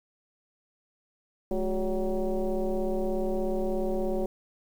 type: tone with frequency modulation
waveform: sine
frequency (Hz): 174.61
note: F3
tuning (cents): 0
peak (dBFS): -25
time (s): 1.51-4.26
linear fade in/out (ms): 2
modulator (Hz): 193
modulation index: 2.3
effects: 9-bit